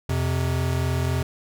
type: tone pair together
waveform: square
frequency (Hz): 85.88 / 129.6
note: F2 / C3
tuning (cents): -29 / -16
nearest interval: perfect fifth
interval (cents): 713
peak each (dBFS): -25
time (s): 0.09-1.23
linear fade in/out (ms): 5
effects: none